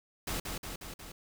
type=noise with echo; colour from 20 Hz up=pink; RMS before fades=-35 dBFS; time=0.27-0.4 s; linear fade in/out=5 ms; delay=180 ms; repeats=4; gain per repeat=-3 dB; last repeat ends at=1.12 s; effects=none